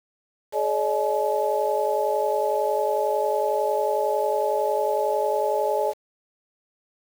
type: tone cluster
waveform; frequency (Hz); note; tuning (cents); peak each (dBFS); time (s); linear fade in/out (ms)
sine; 422.6 / 563 / 614 / 853; G#4 / C#5 / D#5 / G#5; +30 / +27 / -23 / +46; -26; 0.52-5.94; 50
effects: 7-bit